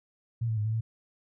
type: tone with pitch steps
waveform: sine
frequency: 115.9 / 111.2 / 105.3 / 110.2 / 112.5 Hz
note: A#2 / A2 / G#2 / A2 / A2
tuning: -10 / +19 / +24 / +3 / +39 cents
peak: -26 dBFS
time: 0.41-0.81 s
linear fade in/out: 10 ms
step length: 80 ms
effects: none